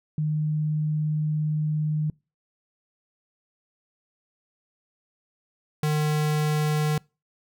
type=tone pair in turn; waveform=sine / square; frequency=152.9 / 151.76 Hz; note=D#3 / D#3; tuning=-30 / -43 cents; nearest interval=unison; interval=13 cents; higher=first; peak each=-22 dBFS; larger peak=neither; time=0.18-2.1 / 5.83-6.98 s; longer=first; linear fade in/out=2 ms; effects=noise-tail reverb RT60 0.3 s tail -26 dB re dry